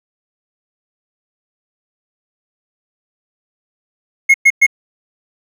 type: tone bursts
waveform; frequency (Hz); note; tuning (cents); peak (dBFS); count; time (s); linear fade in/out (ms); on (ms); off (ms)
triangle; 2162; C#7; -44; -3; 3; 4.29-4.666; 10; 52; 110
effects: none